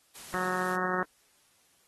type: noise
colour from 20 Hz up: white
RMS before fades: -46 dBFS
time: 0.15-0.76 s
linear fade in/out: 5 ms
type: harmonic tone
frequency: 183.3 Hz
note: F#3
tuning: 16 cents flat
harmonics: 1 / 2 / 3 / 4 / 5 / 6 / 7 / 8 / 9 / 10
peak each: -38 / -36 / -40 / -39 / -40 / -37 / -35 / -39 / -40 / -39 dBFS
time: 0.34-1.03 s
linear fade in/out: 0 ms
effects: white hiss -66 dBFS RMS until 1.87 s + AAC 32 kbps